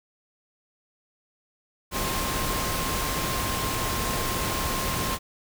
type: tone in noise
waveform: sine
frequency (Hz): 1060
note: C6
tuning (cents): +22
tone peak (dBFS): -33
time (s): 1.91-5.19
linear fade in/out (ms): 50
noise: pink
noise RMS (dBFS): -28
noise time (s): 1.91-5.19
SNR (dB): -8
effects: none